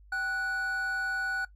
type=tone pair together; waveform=triangle; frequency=776.6 / 1475 Hz; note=G5 / F#6; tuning=-16 / -6 cents; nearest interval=major seventh; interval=1110 cents; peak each=-37 / -27 dBFS; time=0.12-1.45 s; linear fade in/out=5 ms; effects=noise-tail reverb RT60 0.1 s tail -17 dB re dry + added 50 Hz sine -52 dBFS peak until 1.55 s